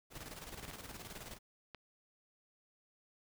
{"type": "noise with tremolo", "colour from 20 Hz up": "pink", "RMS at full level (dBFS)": -47, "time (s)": [0.1, 1.39], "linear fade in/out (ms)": 50, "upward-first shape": "square", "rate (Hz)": 19, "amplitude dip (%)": 55}
{"type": "clicks", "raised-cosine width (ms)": 0.3, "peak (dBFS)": -32, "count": 4, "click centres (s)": [0.652, 0.712, 1.163, 1.747]}
{"effects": []}